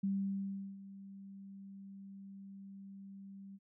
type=tone with ADSR envelope; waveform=sine; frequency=196 Hz; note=G3; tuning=in tune; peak=-31 dBFS; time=0.03-3.59 s; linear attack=9 ms; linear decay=730 ms; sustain=-17 dB; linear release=41 ms; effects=none